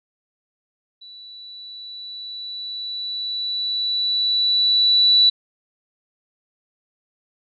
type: tone with level ramp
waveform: sine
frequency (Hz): 3951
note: B7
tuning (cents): 0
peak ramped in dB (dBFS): -39 to -10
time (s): 1.01-5.3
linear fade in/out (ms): 10
effects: none